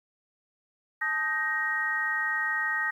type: harmonic tone with a mistuned harmonic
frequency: 312.7 Hz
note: D#4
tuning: 9 cents sharp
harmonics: 3 / 4 / 5 / 6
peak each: -38 / -35 / -33 / -27 dBFS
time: 1.01-2.91 s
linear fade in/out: 10 ms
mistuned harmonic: 3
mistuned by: -130 cents
effects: 10-bit